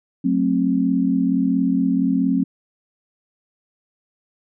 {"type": "chord", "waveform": "sine", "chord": "F# diminished", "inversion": "none", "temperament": "just", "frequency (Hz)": [185, 222, 266.4], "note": ["F#3", "A3", "C4"], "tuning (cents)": [0, 16, 31], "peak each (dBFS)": [-21, -23, -18], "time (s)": [0.24, 2.44], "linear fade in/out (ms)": 10, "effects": []}